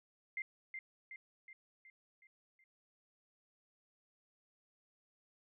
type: tone with echo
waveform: sine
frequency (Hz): 2093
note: C7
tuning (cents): 0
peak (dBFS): -37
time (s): 0.37-0.42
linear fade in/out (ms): 2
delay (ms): 370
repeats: 6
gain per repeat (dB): -5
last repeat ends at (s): 2.64
effects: none